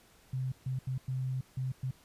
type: tone bursts at uneven times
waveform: sine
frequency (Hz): 130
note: C3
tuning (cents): -11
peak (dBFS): -31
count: 6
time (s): 0.33-0.52 / 0.66-0.79 / 0.87-0.98 / 1.08-1.41 / 1.57-1.72 / 1.83-1.91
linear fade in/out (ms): 5
effects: pink hiss -62 dBFS RMS until 2.04 s + resampled to 32000 Hz